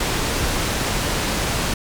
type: low-pass noise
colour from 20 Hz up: pink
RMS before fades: -22 dBFS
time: 0-1.74 s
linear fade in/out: 5 ms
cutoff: 9400 Hz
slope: 12 dB/octave
effects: none